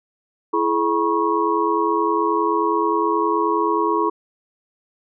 sine tone cluster, 335.3 / 424.8 / 966 / 1099 Hz, E4 / G#4 / B5 / C#6, +30 / +39 / -39 / -15 cents, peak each -22 dBFS, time 0.53-4.1 s, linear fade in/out 10 ms, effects none

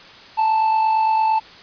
triangle tone with amplitude modulation, 880 Hz, A5, in tune, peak -11 dBFS, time 0.37-1.4 s, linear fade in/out 20 ms, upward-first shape sine, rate 48.8 Hz, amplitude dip 40%, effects white hiss -42 dBFS RMS until 1.62 s + resampled to 11025 Hz

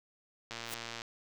click train, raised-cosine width 0.2 ms, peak -23 dBFS, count 60, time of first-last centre 0.51-1.019 s, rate 116 Hz
white noise with exponential growth, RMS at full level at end -36 dBFS, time 0.63-0.74 s, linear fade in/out 1 ms, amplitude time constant 23 ms
effects none

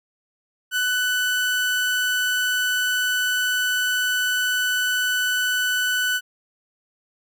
30% pulse tone, 1494 Hz, F#6, 16 cents sharp, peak -17 dBFS, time 0.71-6.21 s, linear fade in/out 50 ms, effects none

